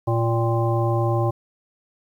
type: harmonic tone with a mistuned harmonic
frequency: 116 Hz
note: A#2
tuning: 8 cents flat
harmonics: 1 / 3 / 5 / 7 / 9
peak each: -20 / -25 / -27 / -28 / -30 dBFS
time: 0.07-1.31 s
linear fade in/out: 10 ms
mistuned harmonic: 7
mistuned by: -42 cents
effects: 9-bit